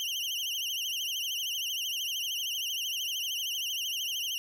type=tone with vibrato; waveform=35% pulse; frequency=2977 Hz; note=F#7; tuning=10 cents sharp; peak=-29 dBFS; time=0-4.38 s; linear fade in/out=0 ms; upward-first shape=triangle; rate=13 Hz; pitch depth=150 cents each way; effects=none